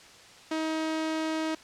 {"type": "tone", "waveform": "sawtooth", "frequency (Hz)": 317, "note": "D#4", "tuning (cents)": 32, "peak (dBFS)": -24, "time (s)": [0.51, 1.55], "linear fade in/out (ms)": 5, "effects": ["white hiss -51 dBFS RMS until 1.63 s", "low-pass 6000 Hz 12 dB/octave"]}